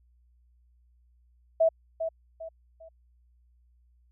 sine tone with echo, 651 Hz, E5, 22 cents flat, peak -18 dBFS, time 1.6-1.69 s, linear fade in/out 10 ms, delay 400 ms, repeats 3, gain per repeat -9 dB, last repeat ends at 2.89 s, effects added 60 Hz sine -60 dBFS peak until 4.11 s

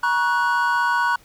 triangle chord, F# major, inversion first, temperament equal with one note detuned, 953 / 1108.7 / 1480 Hz, A#5 / C#6 / F#6, +38 / 0 / 0 cents, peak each -19 / -23 / -19 dBFS, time 0.03-1.16 s, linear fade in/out 5 ms, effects pink hiss -53 dBFS RMS until 1.24 s

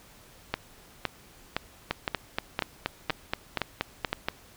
two click trains, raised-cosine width 0.3 ms, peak -10 / -10 dBFS, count 11 / 8, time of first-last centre 1.91-4.285 / 0.54-4.13 s, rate 4.21 / 1.95 Hz, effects pink hiss -54 dBFS RMS until 4.56 s

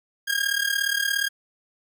sawtooth tone with amplitude modulation, 1621 Hz, G#6, 42 cents flat, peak -15 dBFS, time 0.27-1.29 s, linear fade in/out 20 ms, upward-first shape sine, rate 37.1 Hz, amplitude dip 80%, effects none

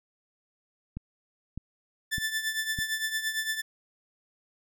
click train, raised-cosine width 5 ms, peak -23 dBFS, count 4, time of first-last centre 0.97-2.788 s, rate 1.65 Hz
sawtooth tone with tremolo, 1760 Hz, A6, in tune, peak -22 dBFS, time 2.11-3.62 s, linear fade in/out 20 ms, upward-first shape triangle, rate 8.8 Hz, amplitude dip 75%
effects none

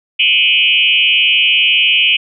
sine tone with frequency modulation, 2739 Hz, F7, 34 cents flat, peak -8 dBFS, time 0.19-2.17 s, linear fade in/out 10 ms, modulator 146 Hz, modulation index 2.6, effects none

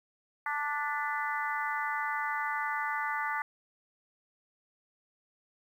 harmonic tone with a mistuned harmonic, 293.7 Hz, D4, in tune, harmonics 3 / 4 / 5 / 6 / 7, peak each -35 / -36 / -37 / -38 / -38 dBFS, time 0.46-3.42 s, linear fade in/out 2 ms, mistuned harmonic 7, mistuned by -42 cents, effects 10-bit

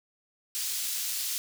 pink high-pass noise, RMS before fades -32 dBFS, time 0.55-1.38 s, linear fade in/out 0 ms, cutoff 4500 Hz, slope 12 dB/octave, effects none

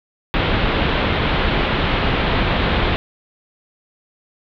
pink low-pass noise, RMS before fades -18 dBFS, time 0.34-2.96 s, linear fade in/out 0 ms, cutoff 3800 Hz, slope 48 dB/octave, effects none

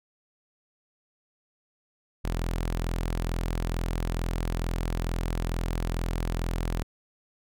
sawtooth tone, 42.25 Hz, E1, 43 cents sharp, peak -23 dBFS, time 2.24-6.83 s, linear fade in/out 10 ms, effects none

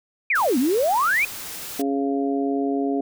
sine exponential two-way sweep, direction down then up, 2546 to 233.1 to 2546 Hz, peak -17 dBFS, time 0.3-1.25 s, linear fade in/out 5 ms, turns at 0.58 s
white noise, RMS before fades -34 dBFS, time 0.35-1.82 s, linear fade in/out 5 ms
harmonic tone, 138.59 Hz, C#3, in tune, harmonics 2 / 3 / 4 / 5, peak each -22 / -26 / -37 / -29 dBFS, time 1.79-3.01 s, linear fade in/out 5 ms
effects none

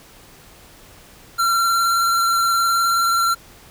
square tone with vibrato, 1366 Hz, F6, 39 cents flat, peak -16 dBFS, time 1.38-3.35 s, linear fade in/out 20 ms, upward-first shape sine, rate 19 Hz, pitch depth 19 cents each way, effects pink hiss -46 dBFS RMS until 3.7 s

